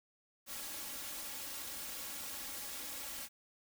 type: noise with comb filter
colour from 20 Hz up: white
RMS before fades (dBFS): -44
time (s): 0.46-3.29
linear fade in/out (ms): 50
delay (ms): 3.6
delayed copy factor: +0.65
effects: none